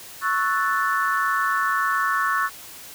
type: chord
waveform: sine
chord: F# minor seventh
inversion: second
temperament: equal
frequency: 1108.7 / 1318.5 / 1480 / 1760 Hz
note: C#6 / E6 / F#6 / A6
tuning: 0 / 0 / 0 / 0 cents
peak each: -23 / -26 / -26 / -26 dBFS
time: 0.21-2.5 s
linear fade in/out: 50 ms
effects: white hiss -41 dBFS RMS until 2.94 s